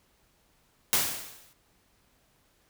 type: noise with exponential decay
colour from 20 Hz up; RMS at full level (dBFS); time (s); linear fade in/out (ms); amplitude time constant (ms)
white; -22; 0.93-1.53; 0; 130
effects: pink hiss -67 dBFS RMS until 2.69 s